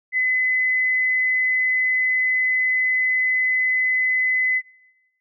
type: tone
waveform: sine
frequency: 2022 Hz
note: B6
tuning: 40 cents sharp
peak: -17 dBFS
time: 0.12-4.62 s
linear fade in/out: 50 ms
effects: noise-tail reverb RT60 0.9 s tail -17 dB re dry